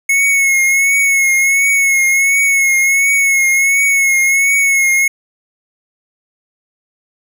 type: tone with vibrato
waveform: square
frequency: 2188 Hz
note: C#7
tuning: 23 cents flat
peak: -10 dBFS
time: 0.09-5.08 s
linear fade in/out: 5 ms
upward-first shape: triangle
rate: 1.4 Hz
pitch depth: 45 cents each way
effects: none